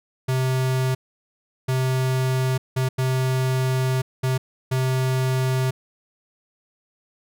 square tone bursts at uneven times, 130 Hz, C3, 11 cents flat, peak -20 dBFS, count 6, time 0.28-0.95 / 1.68-2.58 / 2.76-2.89 / 2.98-4.02 / 4.23-4.38 / 4.71-5.71 s, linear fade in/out 10 ms, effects none

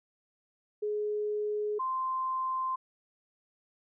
sine tone pair in turn, 420 / 1042 Hz, G#4 / C6, +19 / -7 cents, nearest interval octave + major third, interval 1574 cents, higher second, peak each -29 / -29 dBFS, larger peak neither, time 0.82-1.79 / 1.79-2.76 s, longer neither, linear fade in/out 10 ms, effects none

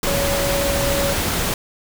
sine tone in noise, 560 Hz, C#5, 18 cents sharp, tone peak -21 dBFS, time 0.07-1.13 s, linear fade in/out 2 ms, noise pink, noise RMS -21 dBFS, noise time 0.03-1.54 s, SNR -3 dB, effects none

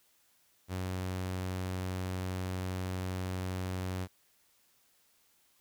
sawtooth tone, 92.5 Hz, F#2, in tune, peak -30 dBFS, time 0.68-4.08 s, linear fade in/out 50 ms, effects white hiss -69 dBFS RMS until 5.6 s

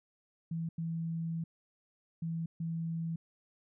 sine tone bursts at uneven times, 164.81 Hz, E3, in tune, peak -33 dBFS, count 4, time 0.51-0.69 / 0.78-1.44 / 2.22-2.46 / 2.6-3.16 s, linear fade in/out 5 ms, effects none

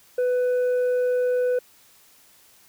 triangle tone with tanh clipping, 497.6 Hz, B4, 13 cents sharp, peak -20 dBFS, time 0.18-1.59 s, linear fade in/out 5 ms, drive 8 dB, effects white hiss -55 dBFS RMS until 2.68 s

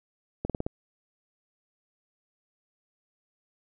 slowing click train, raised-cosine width 2 ms, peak -16 dBFS, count 5, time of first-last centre 0.45-0.665 s, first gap 47 ms, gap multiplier 1.09, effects none

